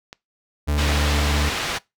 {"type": "click", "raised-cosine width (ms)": 0.2, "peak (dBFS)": -19, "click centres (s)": 0.129}
{"type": "tone", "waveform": "40% pulse", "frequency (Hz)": 73.42, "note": "D2", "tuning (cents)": 0, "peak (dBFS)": -18, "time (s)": [0.67, 1.5], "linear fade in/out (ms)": 20}
{"type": "low-pass noise", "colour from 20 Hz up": "white", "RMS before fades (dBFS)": -26, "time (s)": [0.77, 1.79], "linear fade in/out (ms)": 20, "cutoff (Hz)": 3600, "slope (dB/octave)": 12}
{"effects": ["noise-tail reverb RT60 0.2 s tail -22 dB re dry"]}